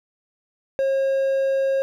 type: tone with hard clipping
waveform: triangle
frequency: 540 Hz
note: C#5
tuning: 45 cents flat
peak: -19 dBFS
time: 0.79-1.82 s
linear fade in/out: 0 ms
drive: 6 dB
effects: none